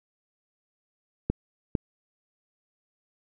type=clicks; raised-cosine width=3 ms; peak=-11 dBFS; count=2; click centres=1.3 / 1.752 s; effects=none